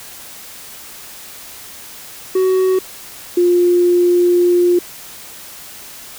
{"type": "tone pair in turn", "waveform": ["triangle", "sine"], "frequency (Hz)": [374.4, 352.7], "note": ["F#4", "F4"], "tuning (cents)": [20, 17], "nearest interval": "minor second", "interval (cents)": 103, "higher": "first", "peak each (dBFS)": -9, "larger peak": "neither", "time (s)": [[2.35, 2.79], [3.37, 4.79]], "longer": "second", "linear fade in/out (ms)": 5, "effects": ["white hiss -35 dBFS RMS until 6.18 s"]}